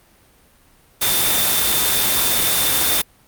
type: tone in noise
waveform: sine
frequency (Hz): 3580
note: A7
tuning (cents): +29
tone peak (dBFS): -23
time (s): 1.01-3.02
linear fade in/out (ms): 10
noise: white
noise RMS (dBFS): -17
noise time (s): 1.01-3.02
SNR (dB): -9
effects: pink hiss -53 dBFS RMS until 3.27 s + Opus 32 kbps